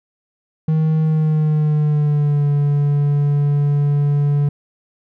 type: tone with pitch glide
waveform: triangle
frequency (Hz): 157.5 to 144.43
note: D#3 to D3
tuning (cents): +21 to -29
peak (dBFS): -11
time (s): 0.68-4.49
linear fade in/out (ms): 5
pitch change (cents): -150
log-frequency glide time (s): 1.04-2.48
effects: none